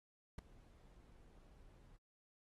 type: noise with ADSR envelope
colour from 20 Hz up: brown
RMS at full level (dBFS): -39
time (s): 0.38-1.97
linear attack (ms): 8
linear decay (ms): 5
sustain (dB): -24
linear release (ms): 10
effects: AAC 32 kbps